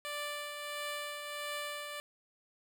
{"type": "tone with tremolo", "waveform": "10% pulse", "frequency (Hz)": 587.3, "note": "D5", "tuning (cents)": 0, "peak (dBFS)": -28, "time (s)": [0.05, 2], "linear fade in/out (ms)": 0, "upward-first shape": "triangle", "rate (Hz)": 1.5, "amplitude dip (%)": 45, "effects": []}